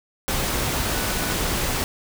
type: tone in noise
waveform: sine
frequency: 1480 Hz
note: F#6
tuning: in tune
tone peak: -35 dBFS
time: 0.94-1.33 s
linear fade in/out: 0 ms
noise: pink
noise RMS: -24 dBFS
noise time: 0.28-1.84 s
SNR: -14 dB
effects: none